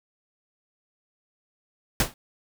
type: noise with exponential decay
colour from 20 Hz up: pink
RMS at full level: -17 dBFS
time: 2-2.14 s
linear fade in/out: 2 ms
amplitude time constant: 30 ms
effects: none